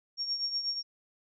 sine tone with tremolo, 5540 Hz, F8, 15 cents flat, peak -27 dBFS, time 0.17-0.83 s, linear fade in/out 50 ms, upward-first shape triangle, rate 8.2 Hz, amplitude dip 70%, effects none

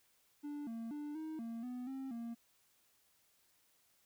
triangle tone with pitch steps, 292.1 / 228.4 / 295 / 314.8 / 229.9 / 248.4 / 266.8 / 232.8 Hz, D4 / A#3 / D4 / D#4 / A#3 / B3 / C4 / A#3, -9 / -35 / +8 / +20 / -24 / +10 / +34 / -2 cents, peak -39 dBFS, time 0.43-2.35 s, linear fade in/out 20 ms, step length 240 ms, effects white hiss -73 dBFS RMS until 4.05 s

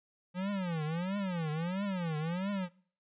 square tone with vibrato, 175.7 Hz, F3, 11 cents sharp, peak -33 dBFS, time 0.34-2.69 s, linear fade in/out 50 ms, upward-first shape triangle, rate 1.5 Hz, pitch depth 280 cents each way, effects noise-tail reverb RT60 0.5 s tail -23 dB re dry + resampled to 8000 Hz

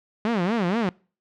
sawtooth tone with vibrato, 202 Hz, G#3, 48 cents flat, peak -17 dBFS, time 0.25-0.89 s, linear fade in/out 0 ms, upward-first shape sine, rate 4.2 Hz, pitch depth 280 cents each way, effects noise-tail reverb RT60 0.4 s tail -26 dB re dry + low-pass 3000 Hz 12 dB/octave

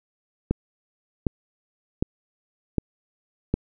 click train, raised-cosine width 3 ms, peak -8 dBFS, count 5, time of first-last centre 0.51-3.54 s, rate 1.32 Hz, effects none

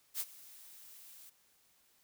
blue noise with ADSR envelope, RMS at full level -35 dBFS, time 0.14-1.3 s, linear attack 59 ms, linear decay 46 ms, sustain -20 dB, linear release 10 ms, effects white hiss -70 dBFS RMS until 2.03 s

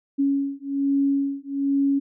sine beating tone pair, 277.2 / 278.4 Hz, C#4 / C#4, 0 / +8 cents, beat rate 1.2 Hz, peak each -23 dBFS, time 0.18-2 s, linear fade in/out 20 ms, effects none

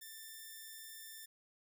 5% pulse tone, 1782 Hz, A6, 22 cents sharp, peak -38 dBFS, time 0.01-1.26 s, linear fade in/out 10 ms, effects none

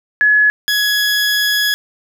sine / 20% pulse tone pair in turn, 1697 / 1679.4 Hz, G#6 / G#6, +37 / +19 cents, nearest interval unison, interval 18 cents, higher first, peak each -8 dBFS, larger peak neither, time 0.21-0.5 / 0.68-1.74 s, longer second, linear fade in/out 0 ms, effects none

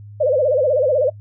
sine tone with vibrato, 554.4 Hz, C#5, in tune, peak -13 dBFS, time 0.2-1.1 s, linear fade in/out 10 ms, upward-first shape sine, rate 16 Hz, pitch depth 190 cents each way, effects noise-tail reverb RT60 0.1 s tail -22 dB re dry + added 103 Hz sine -35 dBFS peak until 1.2 s

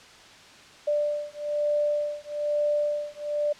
sine beating tone pair, 590 / 591.1 Hz, D5 / D5, +8 / +11 cents, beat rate 1.1 Hz, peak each -27 dBFS, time 0.87-3.53 s, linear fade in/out 10 ms, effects white hiss -49 dBFS RMS until 3.59 s + low-pass 5000 Hz 12 dB/octave

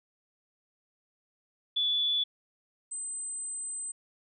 sine tone pair in turn, 3449 / 8132 Hz, A7 / B8, -35 / +50 cents, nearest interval octave + minor third, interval 1485 cents, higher second, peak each -25 / -34 dBFS, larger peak first, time 1.76-2.24 / 2.91-3.92 s, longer second, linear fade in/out 10 ms, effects none

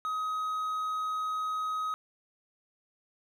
triangle tone, 1263 Hz, D#6, 26 cents sharp, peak -28 dBFS, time 0.05-1.94 s, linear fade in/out 0 ms, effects none

